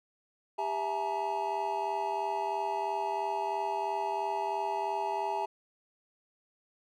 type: tone cluster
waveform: triangle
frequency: 397.7 / 662 / 853 / 936 Hz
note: G4 / E5 / G#5 / A#5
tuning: +25 / +7 / +46 / +7 cents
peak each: -36 / -36 / -31 / -34 dBFS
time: 0.58-5.46 s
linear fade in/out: 10 ms
effects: none